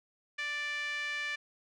5% pulse tone with band-pass filter, 587.3 Hz, D5, in tune, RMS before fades -36 dBFS, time 0.38-1.36 s, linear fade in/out 10 ms, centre 2000 Hz, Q 5.6, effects none

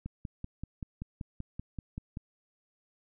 click train, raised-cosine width 5 ms, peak -25 dBFS, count 12, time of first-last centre 0.06-2.171 s, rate 5.21 Hz, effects none

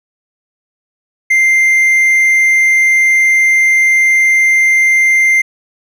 triangle tone, 2093 Hz, C7, in tune, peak -5 dBFS, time 1.3-5.42 s, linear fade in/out 10 ms, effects none

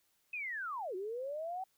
sine linear two-way sweep, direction down then up, 2573 to 356.2 to 771 Hz, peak -37 dBFS, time 0.33-1.64 s, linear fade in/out 5 ms, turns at 0.95 s, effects white hiss -75 dBFS RMS until 1.77 s

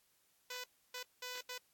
5% pulse tone bursts at uneven times, 498.8 Hz, B4, 17 cents sharp, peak -31 dBFS, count 4, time 0.5-0.64 / 0.94-1.03 / 1.22-1.41 / 1.49-1.58 s, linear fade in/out 5 ms, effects white hiss -74 dBFS RMS until 1.73 s + AAC 64 kbps

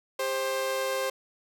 sawtooth tone pair together, 398.2 / 528 Hz, G4 / C5, +27 / +16 cents, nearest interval perfect fourth, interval 489 cents, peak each -31 / -24 dBFS, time 0.19-1.1 s, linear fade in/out 5 ms, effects none

